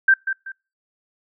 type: tone with echo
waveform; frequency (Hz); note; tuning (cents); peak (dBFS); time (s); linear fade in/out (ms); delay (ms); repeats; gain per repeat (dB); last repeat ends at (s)
sine; 1568; G6; 0; -10; 0.08-0.14; 5; 190; 2; -10; 0.52
effects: noise-tail reverb RT60 0.3 s tail -25 dB re dry